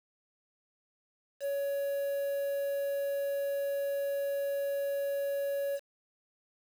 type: tone with quantisation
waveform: triangle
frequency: 560 Hz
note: C#5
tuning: 18 cents sharp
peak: -28 dBFS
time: 1.4-5.8 s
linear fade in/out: 50 ms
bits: 8
effects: none